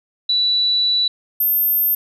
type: tone pair in turn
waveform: sine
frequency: 3950 / 13286 Hz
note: B7 / G#9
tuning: 0 / 0 cents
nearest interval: octave + major sixth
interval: 2100 cents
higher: second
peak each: -14 dBFS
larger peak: neither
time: 0.29-1.08 / 1.4-1.95 s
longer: first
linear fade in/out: 5 ms
effects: none